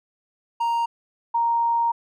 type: tone pair in turn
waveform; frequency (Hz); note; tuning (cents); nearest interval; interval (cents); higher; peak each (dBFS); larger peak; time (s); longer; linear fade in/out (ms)
triangle / sine; 932.3 / 932.3; A#5 / A#5; 0 / 0; unison; 0; neither; -18; neither; 0.6-0.86 / 1.34-1.92; second; 10
effects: none